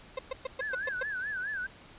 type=tone bursts; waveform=35% pulse; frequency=523.3 Hz; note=C5; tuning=in tune; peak=-29 dBFS; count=7; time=0.17-1.03 s; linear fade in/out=5 ms; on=20 ms; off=120 ms
type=tone with vibrato; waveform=sine; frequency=1600 Hz; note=G6; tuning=35 cents sharp; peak=-32 dBFS; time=0.6-1.67 s; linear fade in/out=10 ms; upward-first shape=sine; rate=4.7 Hz; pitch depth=150 cents each way
effects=pink hiss -53 dBFS RMS until 1.98 s + resampled to 8000 Hz